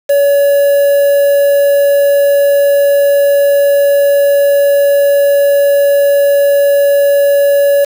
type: tone with quantisation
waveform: triangle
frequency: 566 Hz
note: C#5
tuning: 36 cents sharp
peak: -4 dBFS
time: 0.09-7.85 s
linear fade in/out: 10 ms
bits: 4
effects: none